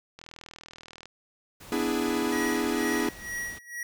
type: click train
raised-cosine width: 0.2 ms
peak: -27 dBFS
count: 36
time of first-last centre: 0.19-1.056 s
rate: 40.4 Hz
type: noise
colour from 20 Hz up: pink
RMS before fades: -46 dBFS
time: 1.6-3.59 s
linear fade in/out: 10 ms
type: chord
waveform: 45% pulse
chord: E dominant seventh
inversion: second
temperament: equal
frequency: 246.9 / 293.7 / 329.6 / 415.3 Hz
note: B3 / D4 / E4 / G#4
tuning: 0 / 0 / 0 / 0 cents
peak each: -31 dBFS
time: 1.72-3.09 s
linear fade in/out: 2 ms
type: tone with tremolo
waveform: square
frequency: 1914 Hz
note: A#6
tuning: 45 cents sharp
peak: -31 dBFS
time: 2.32-3.83 s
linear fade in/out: 2 ms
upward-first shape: sine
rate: 2.1 Hz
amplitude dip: 90%
effects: none

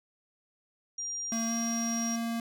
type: tone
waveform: sine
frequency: 5700 Hz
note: F8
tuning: 34 cents sharp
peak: -33 dBFS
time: 0.98-2.16 s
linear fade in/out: 5 ms
type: tone with pitch glide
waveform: square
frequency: 228.1 to 230.9 Hz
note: A#3 to A#3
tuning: -37 to -16 cents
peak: -31 dBFS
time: 1.32-2.4 s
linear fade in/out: 2 ms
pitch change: +21 cents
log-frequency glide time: 1.47-1.52 s
effects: none

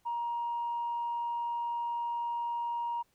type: tone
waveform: sine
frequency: 944 Hz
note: A#5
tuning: 22 cents sharp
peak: -30 dBFS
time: 0.05-3.03 s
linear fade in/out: 20 ms
effects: tanh soft clip ceiling -27 dBFS + pink hiss -72 dBFS RMS until 3.14 s

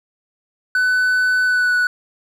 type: tone with pitch glide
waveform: triangle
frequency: 1500 to 1477.6 Hz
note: F#6 to F#6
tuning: +23 to -3 cents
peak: -12 dBFS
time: 0.75-1.87 s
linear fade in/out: 2 ms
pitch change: -26 cents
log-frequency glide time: 1.45-1.75 s
effects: none

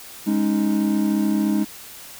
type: chord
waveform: triangle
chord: Ab suspended fourth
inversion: none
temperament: equal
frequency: 207.7 / 277.2 / 311.1 Hz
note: Ab3 / Db4 / Eb4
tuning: 0 / 0 / 0 cents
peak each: -18 / -24 / -20 dBFS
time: 0.26-1.65 s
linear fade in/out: 20 ms
effects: white hiss -40 dBFS RMS until 2.19 s

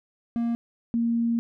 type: tone pair in turn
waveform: triangle / sine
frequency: 233.9 / 232.7 Hz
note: A#3 / A#3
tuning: +6 / -3 cents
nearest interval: unison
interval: 9 cents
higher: first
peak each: -21 dBFS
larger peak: neither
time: 0.36-0.55 / 0.94-1.39 s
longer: second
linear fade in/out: 0 ms
effects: none

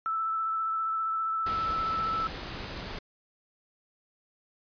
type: tone with vibrato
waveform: sine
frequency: 1318.5 Hz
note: E6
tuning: in tune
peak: -27 dBFS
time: 0.06-2.27 s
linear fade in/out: 0 ms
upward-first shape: sine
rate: 15 Hz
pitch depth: 15 cents each way
type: noise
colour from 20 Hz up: pink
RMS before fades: -38 dBFS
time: 1.46-2.99 s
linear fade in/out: 5 ms
effects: resampled to 11025 Hz

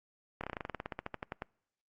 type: slowing click train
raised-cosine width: 0.5 ms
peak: -22 dBFS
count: 19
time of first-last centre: 0.41-1.421 s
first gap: 27 ms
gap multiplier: 1.08
effects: noise-tail reverb RT60 0.7 s tail -26 dB re dry + Opus 48 kbps

